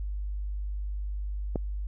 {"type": "click", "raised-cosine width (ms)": 2, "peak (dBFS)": -15, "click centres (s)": 1.558, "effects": ["added 50 Hz sine -30 dBFS peak until 1.87 s"]}